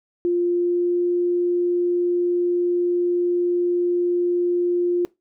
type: tone with pitch glide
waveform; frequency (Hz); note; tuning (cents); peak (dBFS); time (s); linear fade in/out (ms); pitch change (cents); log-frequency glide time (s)
sine; 349.7 to 351.7; F4 to F4; +2 to +12; -17; 0.25-5.05; 0; +10; 0.42-1.06
effects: noise-tail reverb RT60 0.2 s tail -21 dB re dry